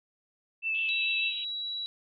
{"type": "tone with vibrato", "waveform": "sine", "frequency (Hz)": 2644, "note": "E7", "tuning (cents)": 5, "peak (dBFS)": -27, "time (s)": [0.62, 1.33], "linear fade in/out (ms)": 50, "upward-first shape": "sine", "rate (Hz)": 6.7, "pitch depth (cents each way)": 16}
{"type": "band-pass noise", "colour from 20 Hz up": "pink", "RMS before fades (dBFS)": -42, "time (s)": [0.74, 1.45], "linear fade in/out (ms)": 10, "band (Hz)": [2600, 3400], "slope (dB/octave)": 96}
{"type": "tone with pitch glide", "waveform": "sine", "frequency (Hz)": [3880, 3907], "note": ["B7", "B7"], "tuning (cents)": [-31, -19], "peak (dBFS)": -32, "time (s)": [0.89, 1.86], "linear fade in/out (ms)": 0, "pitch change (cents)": 12, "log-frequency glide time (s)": [1.25, 1.7]}
{"effects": []}